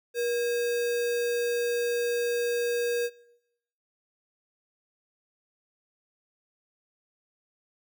sine tone with sample-and-hold, 477.2 Hz, A#4, 41 cents sharp, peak -25 dBFS, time 0.14-3.1 s, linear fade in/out 50 ms, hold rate 2100 Hz, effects noise-tail reverb RT60 0.9 s tail -23 dB re dry

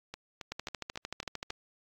two click trains, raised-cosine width 0.2 ms, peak -23 / -19 dBFS, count 6 / 14, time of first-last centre 0.14-1.502 / 0.52-1.505 s, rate 3.67 / 13.2 Hz, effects AAC 64 kbps

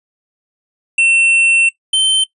square tone pair in turn, 2700 / 3096 Hz, E7 / G7, +41 / -22 cents, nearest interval major second, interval 237 cents, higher second, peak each -10 dBFS, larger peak neither, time 0.98-1.69 / 1.93-2.24 s, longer first, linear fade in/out 5 ms, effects noise-tail reverb RT60 0.1 s tail -18 dB re dry + resampled to 24000 Hz

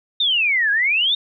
sine exponential two-way sweep, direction down then up, 3729 to 1614 to 3729 Hz, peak -15 dBFS, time 0.2-1.15 s, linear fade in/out 5 ms, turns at 0.71 s, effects none

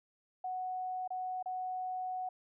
sine tone with dropouts, 740 Hz, F#5, in tune, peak -35 dBFS, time 0.44-2.29 s, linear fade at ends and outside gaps 5 ms, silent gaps 1.077-1.104 / 1.427-1.458 s, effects none

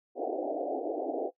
white band-pass noise, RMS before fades -33 dBFS, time 0.15-1.31 s, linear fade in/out 50 ms, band 270 to 760 Hz, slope 96 dB/octave, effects noise-tail reverb RT60 0.1 s tail -19 dB re dry

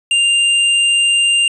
square tone, 2794 Hz, F7, in tune, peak -11 dBFS, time 0.11-1.48 s, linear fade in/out 2 ms, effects resampled to 24000 Hz

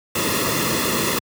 pink noise with comb filter, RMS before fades -21 dBFS, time 0.15-1.19 s, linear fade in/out 5 ms, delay 1.3 ms, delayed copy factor -0.7, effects high-pass 100 Hz 12 dB/octave

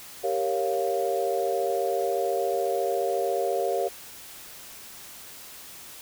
sine chord, G half-diminished seventh, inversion none, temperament equal, 392 / 466.2 / 554.4 / 698.5 Hz, G4 / Bb4 / Db5 / F5, 0 / 0 / 0 / 0 cents, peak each -29 dBFS, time 0.23-3.89 s, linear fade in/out 20 ms, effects white hiss -44 dBFS RMS until 6.01 s

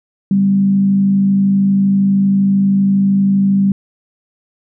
sine tone with frequency modulation, 196 Hz, G3, in tune, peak -9 dBFS, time 0.31-3.72 s, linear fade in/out 2 ms, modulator 52.7 Hz, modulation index 0.3, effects none

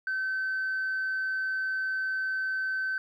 sine tone, 1535 Hz, G6, 37 cents flat, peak -26 dBFS, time 0.07-2.98 s, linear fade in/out 2 ms, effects tanh soft clip ceiling -25 dBFS + 11-bit

